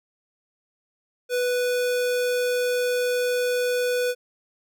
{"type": "tone", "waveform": "square", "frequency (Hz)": 493.9, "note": "B4", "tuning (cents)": 0, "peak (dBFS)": -22, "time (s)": [1.29, 4.15], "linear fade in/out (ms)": 50, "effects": []}